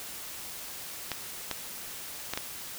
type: clicks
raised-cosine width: 0.2 ms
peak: -13 dBFS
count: 4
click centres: 1.117 / 1.513 / 2.336 / 2.375 s
effects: white hiss -41 dBFS RMS until 2.78 s